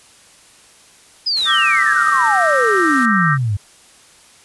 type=exponential sweep; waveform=sine; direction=down; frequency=5110 to 95.9 Hz; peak=-15 dBFS; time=1.26-3.57 s; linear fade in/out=10 ms
type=noise; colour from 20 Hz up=white; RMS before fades=-32 dBFS; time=1.36-3.06 s; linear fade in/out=10 ms
type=chord; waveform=sine; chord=E half-diminished seventh; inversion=third; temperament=equal with one note detuned; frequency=1183.5 / 1318.5 / 1568 / 1864.7 Hz; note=D6 / E6 / G6 / Bb6; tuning=+13 / 0 / 0 / 0 cents; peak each=-19 dBFS; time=1.45-3.38 s; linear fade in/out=50 ms
effects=white hiss -47 dBFS RMS until 4.44 s + resampled to 24000 Hz